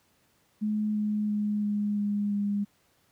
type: tone with pitch steps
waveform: sine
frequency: 212.3 / 210.5 / 208.7 / 206.9 / 205.1 / 203.3 Hz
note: G#3 / G#3 / G#3 / G#3 / G#3 / G#3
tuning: +38 / +24 / +9 / -6 / -21 / -37 cents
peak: -25 dBFS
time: 0.61-2.65 s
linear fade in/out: 20 ms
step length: 340 ms
effects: pink hiss -67 dBFS RMS until 3.11 s + high-pass 80 Hz 12 dB/octave